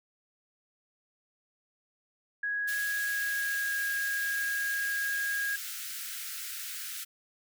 sine tone with pitch glide, 1661.2 to 1637.4 Hz, G#6 to G#6, 0 to -25 cents, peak -29 dBFS, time 2.43-5.56 s, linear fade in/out 5 ms, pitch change -25 cents, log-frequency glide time 2.69-3.76 s
white high-pass noise, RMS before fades -39 dBFS, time 2.67-7.05 s, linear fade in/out 20 ms, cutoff 1300 Hz, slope 96 dB/octave
effects none

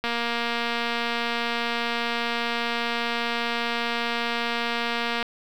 click train, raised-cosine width 0.3 ms, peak -11 dBFS, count 1220, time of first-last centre 0.04-5.227 s, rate 235 Hz, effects 7-bit

